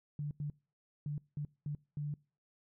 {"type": "tone bursts at uneven times", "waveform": "sine", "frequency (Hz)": 146.83, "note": "D3", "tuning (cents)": 0, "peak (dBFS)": -35, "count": 6, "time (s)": [[0.19, 0.31], [0.4, 0.5], [1.06, 1.18], [1.37, 1.45], [1.66, 1.75], [1.97, 2.14]], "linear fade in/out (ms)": 2, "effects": ["noise-tail reverb RT60 0.4 s tail -25 dB re dry"]}